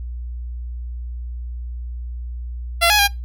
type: tone with pitch steps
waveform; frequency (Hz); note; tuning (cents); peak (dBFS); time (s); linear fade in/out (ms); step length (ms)
10% pulse; 682 / 837 / 807; F5 / G#5 / G#5; -41 / +13 / -50; -4; 2.81-3.08; 20; 90
effects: noise-tail reverb RT60 0.2 s tail -23 dB re dry + added 60 Hz sine -26 dBFS peak until 3.24 s